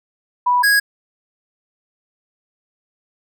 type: tone pair in turn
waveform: sine / square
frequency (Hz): 983 / 1653.2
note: B5 / G#6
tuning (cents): -8 / -8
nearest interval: major sixth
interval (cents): 900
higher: second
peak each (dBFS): -12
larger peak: neither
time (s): 0.46-0.63 / 0.63-0.8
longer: neither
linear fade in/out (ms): 10
effects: none